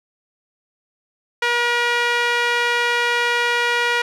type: tone with band-pass filter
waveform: sawtooth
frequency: 478.4 Hz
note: A#4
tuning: 45 cents sharp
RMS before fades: -19 dBFS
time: 1.42-4.02 s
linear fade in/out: 5 ms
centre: 2000 Hz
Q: 1.3
effects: none